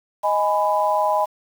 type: chord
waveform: sine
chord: G# minor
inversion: second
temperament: just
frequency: 623 / 830.6 / 996.7 Hz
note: D#5 / G#5 / B5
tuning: +2 / 0 / +16 cents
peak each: -21 dBFS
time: 0.23-1.26 s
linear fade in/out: 20 ms
effects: 7-bit